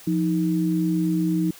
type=tone pair together; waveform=sine; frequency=174.19 / 315.7 Hz; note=F3 / D#4; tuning=-4 / +25 cents; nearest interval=minor seventh; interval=1029 cents; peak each=-22 dBFS; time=0.07-1.51 s; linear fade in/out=5 ms; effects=white hiss -46 dBFS RMS until 1.59 s